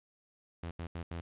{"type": "tone bursts at uneven times", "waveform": "sawtooth", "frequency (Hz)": 84.5, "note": "E2", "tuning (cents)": 43, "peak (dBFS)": -34, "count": 4, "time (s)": [[0.63, 0.71], [0.79, 0.87], [0.95, 1.03], [1.11, 1.21]], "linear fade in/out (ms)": 5, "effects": ["resampled to 8000 Hz", "11-bit"]}